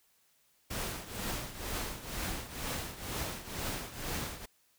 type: noise with tremolo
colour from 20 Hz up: pink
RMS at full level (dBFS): -35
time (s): 0.7-4.46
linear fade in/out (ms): 10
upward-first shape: triangle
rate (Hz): 2.1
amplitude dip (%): 80
effects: white hiss -70 dBFS RMS until 4.78 s